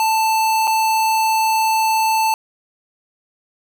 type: tone with dropouts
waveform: square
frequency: 883 Hz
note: A5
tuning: 6 cents sharp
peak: -15 dBFS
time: 0-2.34 s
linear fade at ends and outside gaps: 1 ms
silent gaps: 0.672-0.676 s
effects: none